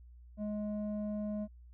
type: tone with low-pass filter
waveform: square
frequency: 209.9 Hz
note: G#3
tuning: 19 cents sharp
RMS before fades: -37 dBFS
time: 0.37-1.48 s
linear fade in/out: 50 ms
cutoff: 500 Hz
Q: 4.3
effects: added 60 Hz sine -52 dBFS peak until 1.73 s